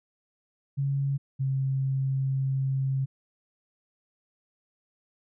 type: tone pair in turn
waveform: sine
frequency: 138.59 / 134.33 Hz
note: C#3 / C3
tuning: 0 / +46 cents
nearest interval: minor second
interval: 54 cents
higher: first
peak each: -24 dBFS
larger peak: neither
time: 0.77-1.18 / 1.39-3.06 s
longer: second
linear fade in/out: 20 ms
effects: none